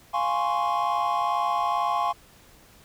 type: chord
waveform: triangle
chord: Db major seventh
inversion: first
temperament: equal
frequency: 698.5 / 830.6 / 1046.5 / 1108.7 Hz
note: F5 / Ab5 / C6 / Db6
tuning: 0 / 0 / 0 / 0 cents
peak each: -26 / -25 / -25 / -26 dBFS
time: 0.13-2.13 s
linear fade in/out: 20 ms
effects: tanh soft clip ceiling -14 dBFS + pink hiss -54 dBFS RMS until 2.84 s